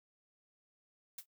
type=noise with exponential decay; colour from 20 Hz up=blue; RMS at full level=-39 dBFS; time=1.18-1.26 s; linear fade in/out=5 ms; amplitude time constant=16 ms; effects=noise-tail reverb RT60 0.1 s tail -24 dB re dry